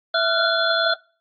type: tone cluster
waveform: sine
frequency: 662 / 1382 / 1485 / 3441 / 4164 Hz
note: E5 / F6 / F#6 / A7 / C8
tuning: +7 / -19 / +6 / -39 / -9 cents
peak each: -21 / -23 / -23 / -25 / -26 dBFS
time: 0.14-0.94 s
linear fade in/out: 5 ms
effects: noise-tail reverb RT60 0.4 s tail -23 dB re dry + AAC 32 kbps